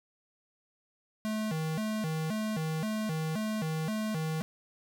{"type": "tone with vibrato", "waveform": "square", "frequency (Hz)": 185, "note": "F#3", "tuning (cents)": 0, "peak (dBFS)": -31, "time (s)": [1.25, 4.42], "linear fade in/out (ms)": 0, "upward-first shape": "square", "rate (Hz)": 1.9, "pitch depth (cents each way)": 270, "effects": []}